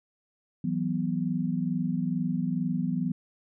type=chord; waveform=sine; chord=E suspended second; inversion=none; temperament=equal with one note detuned; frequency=164.81 / 187.04 / 246.9 Hz; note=E3 / F#3 / B3; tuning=0 / +19 / 0 cents; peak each=-30 dBFS; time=0.64-3.12 s; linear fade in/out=5 ms; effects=none